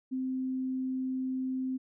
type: tone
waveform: sine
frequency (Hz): 259.7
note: C4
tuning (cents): -13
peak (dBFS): -30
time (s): 0.11-1.78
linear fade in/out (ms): 20
effects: none